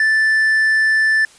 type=tone; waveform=triangle; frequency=1760 Hz; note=A6; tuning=in tune; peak=-10 dBFS; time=0-1.25 s; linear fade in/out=2 ms; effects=white hiss -46 dBFS RMS until 1.38 s + resampled to 22050 Hz